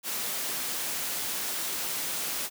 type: noise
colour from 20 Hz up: white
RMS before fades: -32 dBFS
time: 0.03-2.5 s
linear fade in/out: 50 ms
effects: high-pass 150 Hz 12 dB/octave